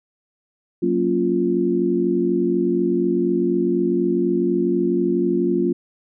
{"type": "chord", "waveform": "sine", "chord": "Gb major seventh", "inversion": "none", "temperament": "equal", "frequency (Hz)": [185, 233.1, 277.2, 349.2], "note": ["Gb3", "Bb3", "Db4", "F4"], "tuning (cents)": [0, 0, 0, 0], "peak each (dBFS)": [-24, -24, -24, -19], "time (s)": [0.82, 5.73], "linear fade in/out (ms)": 10, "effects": []}